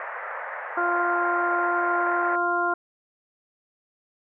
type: band-pass noise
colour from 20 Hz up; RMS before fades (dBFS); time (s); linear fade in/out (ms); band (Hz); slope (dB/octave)
white; -34; 0-2.36; 2; 510 to 1900; 48
type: harmonic tone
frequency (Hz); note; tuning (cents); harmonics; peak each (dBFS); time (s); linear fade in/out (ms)
349.2; F4; 0; 1 / 2 / 3 / 4; -29 / -27 / -27 / -25; 0.77-2.74; 5
effects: none